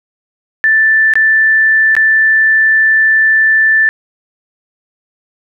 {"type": "tone with dropouts", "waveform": "sine", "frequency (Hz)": 1764, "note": "A6", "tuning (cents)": 4, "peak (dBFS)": -6, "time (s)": [0.64, 3.89], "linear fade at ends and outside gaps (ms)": 0, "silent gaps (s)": [[1.137, 1.155], [1.952, 1.966]], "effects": []}